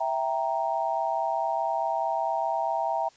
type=chord; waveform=sine; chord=E diminished; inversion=none; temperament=equal; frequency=659.3 / 784 / 932.3 Hz; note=E5 / G5 / Bb5; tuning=0 / 0 / 0 cents; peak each=-29 dBFS; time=0-3.09 s; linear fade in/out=10 ms; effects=white hiss -58 dBFS RMS until 3.16 s + resampled to 16000 Hz